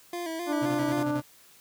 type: tone with vibrato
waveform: 25% pulse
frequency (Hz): 336.4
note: E4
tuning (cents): +35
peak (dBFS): -28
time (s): 0.13-1.03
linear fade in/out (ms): 2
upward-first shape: square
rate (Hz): 3.8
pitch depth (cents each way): 60
type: harmonic tone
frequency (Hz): 295.4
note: D4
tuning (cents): +10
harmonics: 1 / 2 / 3 / 4 / 5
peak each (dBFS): -27 / -33 / -37 / -39 / -41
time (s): 0.46-1.22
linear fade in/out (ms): 50
type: tone with tremolo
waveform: 35% pulse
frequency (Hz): 130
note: C3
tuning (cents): -11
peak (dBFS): -30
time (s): 0.61-1.22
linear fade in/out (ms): 20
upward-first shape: square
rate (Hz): 11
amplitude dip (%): 50
effects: white hiss -56 dBFS RMS until 1.6 s + high-pass 60 Hz 12 dB/octave